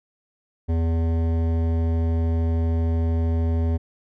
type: tone with hard clipping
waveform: triangle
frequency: 82.41 Hz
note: E2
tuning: in tune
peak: -21 dBFS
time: 0.68-3.78 s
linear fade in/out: 20 ms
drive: 18 dB
effects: none